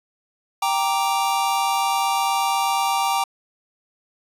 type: chord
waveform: square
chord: G minor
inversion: none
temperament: equal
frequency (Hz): 784 / 932.3 / 1174.7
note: G5 / Bb5 / D6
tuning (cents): 0 / 0 / 0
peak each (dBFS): -23 / -24 / -26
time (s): 0.62-3.24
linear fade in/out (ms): 5
effects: resampled to 32000 Hz